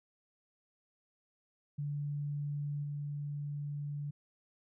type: tone with level steps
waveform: sine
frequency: 145.2 Hz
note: D3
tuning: 19 cents flat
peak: -34 / -36 dBFS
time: 1.78-4.11 s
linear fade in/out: 10 ms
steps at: 2.83 s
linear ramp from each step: 10 ms
effects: none